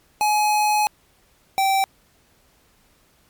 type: tone pair in turn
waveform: square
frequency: 843 / 776.2 Hz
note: G#5 / G5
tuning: +26 / -17 cents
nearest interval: minor second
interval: 143 cents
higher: first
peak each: -17 dBFS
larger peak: neither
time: 0.21-0.87 / 1.58-1.84 s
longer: first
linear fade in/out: 0 ms
effects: pink hiss -59 dBFS RMS until 3.29 s + MP3 96 kbps